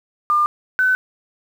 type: tone pair in turn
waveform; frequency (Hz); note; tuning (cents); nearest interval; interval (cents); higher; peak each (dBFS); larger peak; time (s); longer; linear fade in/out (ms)
sine; 1200 / 1511.9; D6 / F#6; +37 / +37; major third; 400; second; -13; neither; 0.3-0.46 / 0.79-0.95; neither; 0
effects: 7-bit